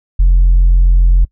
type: tone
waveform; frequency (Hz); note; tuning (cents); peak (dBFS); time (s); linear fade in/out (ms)
sine; 43.65; F1; 0; -3; 0.19-1.25; 10
effects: noise-tail reverb RT60 0.1 s tail -25 dB re dry + tanh soft clip ceiling -3 dBFS